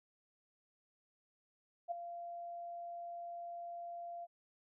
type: tone with ADSR envelope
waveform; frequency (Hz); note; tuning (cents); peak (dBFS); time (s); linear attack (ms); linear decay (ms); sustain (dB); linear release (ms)
sine; 690; F5; -21; -33; 1.88-4.27; 34; 9; -10; 35
effects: none